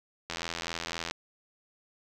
click train, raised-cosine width 0.2 ms, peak -16 dBFS, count 69, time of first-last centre 0.3-1.11 s, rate 83.9 Hz, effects none

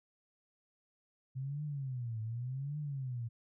sine tone with vibrato, 128.3 Hz, C3, 34 cents flat, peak -36 dBFS, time 1.35-3.29 s, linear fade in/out 20 ms, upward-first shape triangle, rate 0.87 Hz, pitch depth 290 cents each way, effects none

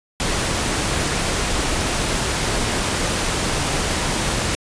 pink noise, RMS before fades -21 dBFS, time 0.2-4.55 s, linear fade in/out 0 ms, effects resampled to 22050 Hz

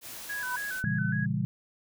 white noise, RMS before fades -42 dBFS, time 0.01-0.83 s, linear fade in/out 50 ms
sine tone with exponential growth, 987.8 Hz, B5, in tune, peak -29 dBFS, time 0.22-0.56 s, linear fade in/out 5 ms, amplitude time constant 72 ms
sine tone with vibrato, 1585 Hz, G6, 19 cents sharp, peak -32 dBFS, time 0.29-1.26 s, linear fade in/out 10 ms, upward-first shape square, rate 3.6 Hz, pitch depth 79 cents each way
sine chord, A# diminished seventh, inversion none, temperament just, 116.54 / 139.85 / 167.82 / 201.4 Hz, A#2 / C#3 / E3 / G3, 0 / +16 / +31 / +47 cents, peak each -32 dBFS, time 0.84-1.45 s, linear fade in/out 0 ms
effects none

